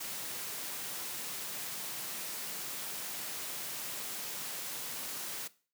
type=high-pass noise; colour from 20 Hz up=white; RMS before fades=-40 dBFS; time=0-5.48 s; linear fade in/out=10 ms; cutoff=110 Hz; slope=96 dB/octave; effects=noise-tail reverb RT60 0.4 s tail -19 dB re dry